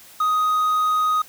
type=tone with quantisation; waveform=triangle; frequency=1250 Hz; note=D#6; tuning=8 cents sharp; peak=-15 dBFS; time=0.2-1.22 s; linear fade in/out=5 ms; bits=7; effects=white hiss -46 dBFS RMS until 1.28 s